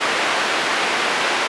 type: band-pass noise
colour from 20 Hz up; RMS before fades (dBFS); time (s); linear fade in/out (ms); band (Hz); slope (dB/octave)
white; -20; 0-1.48; 20; 350 to 2300; 12
effects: resampled to 24000 Hz